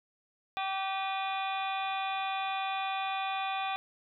harmonic tone with a mistuned harmonic, 386.2 Hz, G4, 26 cents flat, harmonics 2 / 3 / 4 / 5 / 6 / 7 / 8 / 9 / 10, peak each -33 / -38 / -45 / -47 / -39 / -49 / -52 / -42 / -50 dBFS, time 0.57-3.76 s, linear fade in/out 0 ms, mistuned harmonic 6, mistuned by +90 cents, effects none

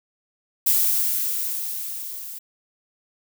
violet noise with level ramp, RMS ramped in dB -18 to -36 dBFS, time 0.66-2.39 s, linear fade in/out 10 ms, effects none

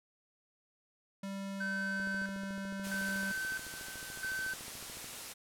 square tone, 196 Hz, G3, in tune, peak -39 dBFS, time 1.23-3.32 s, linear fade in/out 5 ms
triangle tone with tremolo, 1537 Hz, G6, 35 cents flat, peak -33 dBFS, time 1.6-4.54 s, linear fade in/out 10 ms, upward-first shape square, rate 0.76 Hz, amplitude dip 75%
click train, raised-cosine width 2 ms, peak -38 dBFS, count 43, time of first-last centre 2-5.043 s, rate 13.8 Hz
white noise, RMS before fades -44 dBFS, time 2.83-5.34 s, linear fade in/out 20 ms
effects low-pass 12000 Hz 12 dB/octave

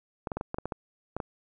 clicks, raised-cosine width 1 ms, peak -18 dBFS, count 10, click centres 0.272 / 0.318 / 0.37 / 0.411 / 0.544 / 0.585 / 0.656 / 0.722 / 1.166 / 1.202 s, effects none

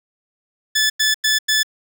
15% pulse tone bursts, 1734 Hz, A6, 26 cents flat, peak -8 dBFS, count 4, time 0.75-1.632 s, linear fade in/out 10 ms, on 150 ms, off 94 ms, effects none

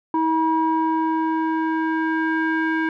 square tone with low-pass filter sweep, 320.6 Hz, E4, 48 cents flat, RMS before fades -21 dBFS, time 0.14-2.89 s, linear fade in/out 2 ms, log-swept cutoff 900 to 1800 Hz, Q 4, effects none

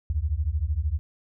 sine beating tone pair, 69.3 / 82.3 Hz, C#2 / E2, 0 / -2 cents, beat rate 13 Hz, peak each -26 dBFS, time 0.1-0.99 s, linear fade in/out 0 ms, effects none

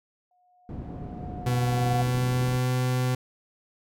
sine tone with exponential growth, 722 Hz, F#5, 43 cents flat, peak -25 dBFS, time 0.31-2.02 s, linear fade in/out 2 ms, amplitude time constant 370 ms
white low-pass noise, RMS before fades -37 dBFS, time 0.69-2.57 s, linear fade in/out 2 ms, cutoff 230 Hz, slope 12 dB/octave
40% pulse tone with pitch glide, 123.47 to 126.58 Hz, B2 to B2, 0 to +43 cents, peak -22 dBFS, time 1.46-3.15 s, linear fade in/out 5 ms, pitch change +43 cents, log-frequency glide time 1.63-2.73 s
effects none

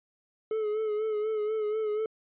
triangle tone with vibrato, 429.6 Hz, A4, 41 cents flat, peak -25 dBFS, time 0.51-2.06 s, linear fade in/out 2 ms, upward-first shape sine, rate 4.1 Hz, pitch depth 44 cents each way, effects resampled to 8000 Hz

